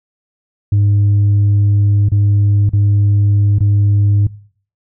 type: tone with dropouts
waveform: sine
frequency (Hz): 102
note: G#2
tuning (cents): -31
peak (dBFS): -6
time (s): 0.72-4.27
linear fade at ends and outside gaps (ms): 5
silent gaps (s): 2.088-2.118 / 2.693-2.733 / 3.586-3.605
effects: noise-tail reverb RT60 0.5 s tail -21 dB re dry + tanh soft clip ceiling -7 dBFS